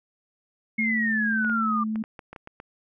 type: tone with vibrato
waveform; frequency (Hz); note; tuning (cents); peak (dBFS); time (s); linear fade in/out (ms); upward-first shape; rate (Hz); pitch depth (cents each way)
sine; 220; A3; 0; -25; 0.78-2.03; 10; triangle; 1.6; 22
type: exponential sweep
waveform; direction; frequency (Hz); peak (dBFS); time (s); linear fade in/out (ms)
sine; down; 2184 to 1174.7; -23; 0.78-1.84; 10
type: clicks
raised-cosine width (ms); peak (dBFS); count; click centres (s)
0.5; -25; 9; 1.447 / 1.497 / 1.958 / 2.039 / 2.192 / 2.33 / 2.362 / 2.474 / 2.601
effects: none